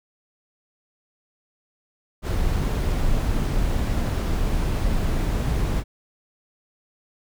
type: noise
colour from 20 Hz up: brown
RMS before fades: -22 dBFS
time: 2.22-5.84 s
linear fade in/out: 50 ms
effects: none